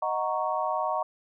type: chord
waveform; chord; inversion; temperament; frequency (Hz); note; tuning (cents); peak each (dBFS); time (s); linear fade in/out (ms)
sine; D# minor seventh; none; equal; 622.3 / 740 / 932.3 / 1108.7; D#5 / F#5 / A#5 / C#6; 0 / 0 / 0 / 0; -31; 0.02-1.03; 5
effects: none